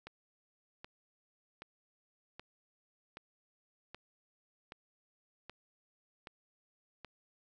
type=click train; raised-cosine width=0.3 ms; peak=-30 dBFS; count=10; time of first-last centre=0.07-7.047 s; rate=1.29 Hz; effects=none